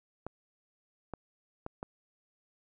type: clicks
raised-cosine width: 1 ms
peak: -24 dBFS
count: 4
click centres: 0.266 / 1.137 / 1.664 / 1.829 s
effects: none